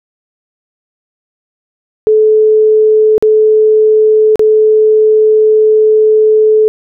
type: tone with dropouts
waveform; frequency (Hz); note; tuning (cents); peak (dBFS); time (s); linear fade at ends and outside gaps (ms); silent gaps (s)
sine; 432.4; A4; -30; -4; 2.07-6.68; 0; 3.18-3.225 / 4.357-4.394
effects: none